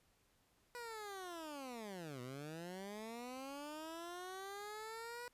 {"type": "linear two-way sweep", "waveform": "15% pulse", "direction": "down then up", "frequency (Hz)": [490, 121, 490], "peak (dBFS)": -40, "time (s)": [0.75, 5.28], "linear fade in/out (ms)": 0, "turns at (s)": 2.21, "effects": ["pink hiss -75 dBFS RMS until 5.33 s", "resampled to 32000 Hz"]}